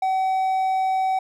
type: tone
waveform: triangle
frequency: 759 Hz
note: F#5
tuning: 44 cents sharp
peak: -17 dBFS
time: 0.02-1.19 s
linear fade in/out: 5 ms
effects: none